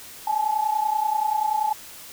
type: tone pair together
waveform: sine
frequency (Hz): 835.6 / 866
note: G#5 / A5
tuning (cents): +10 / -28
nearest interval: minor second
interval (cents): 62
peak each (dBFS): -25 / -22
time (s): 0.27-1.73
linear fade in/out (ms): 5
effects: white hiss -42 dBFS RMS until 2.12 s